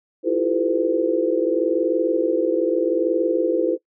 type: tone cluster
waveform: sine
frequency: 326.9 / 347.7 / 389.6 / 442.8 / 509 Hz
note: E4 / F4 / G4 / A4 / C5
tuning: -14 / -8 / -11 / +11 / -48 cents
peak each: -23 / -23 / -28 / -24 / -22 dBFS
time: 0.23-3.78 s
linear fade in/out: 50 ms
effects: noise-tail reverb RT60 0.1 s tail -20 dB re dry